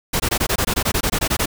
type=noise bursts; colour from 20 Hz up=pink; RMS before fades=-19 dBFS; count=15; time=0.13-1.459 s; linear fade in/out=10 ms; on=69 ms; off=21 ms; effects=none